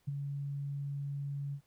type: tone with ADSR envelope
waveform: sine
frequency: 141.2 Hz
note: C#3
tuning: 32 cents sharp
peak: -30 dBFS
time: 0.07-1.61 s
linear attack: 15 ms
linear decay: 17 ms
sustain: -5 dB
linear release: 78 ms
effects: pink hiss -73 dBFS RMS until 1.66 s